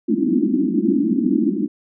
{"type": "band-pass noise", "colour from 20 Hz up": "white", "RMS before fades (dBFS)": -18, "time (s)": [0.08, 1.68], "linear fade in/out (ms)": 20, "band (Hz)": [190, 340], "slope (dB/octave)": 96, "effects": []}